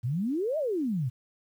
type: exponential two-way sweep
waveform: sine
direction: up then down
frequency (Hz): 110 to 652 to 113.9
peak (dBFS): -26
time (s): 0.03-1.1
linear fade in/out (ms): 20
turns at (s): 0.58
effects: 10-bit